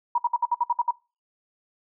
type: tone bursts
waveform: sine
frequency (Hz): 957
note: A#5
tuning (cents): +45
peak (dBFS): -18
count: 9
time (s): 0.15-0.91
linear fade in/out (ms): 5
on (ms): 32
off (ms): 59
effects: noise-tail reverb RT60 0.3 s tail -23 dB re dry